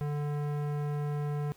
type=tone with tanh clipping; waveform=sine; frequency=146.83 Hz; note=D3; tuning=in tune; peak=-32 dBFS; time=0.01-1.52 s; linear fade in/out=0 ms; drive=18 dB; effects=pink hiss -60 dBFS RMS until 1.56 s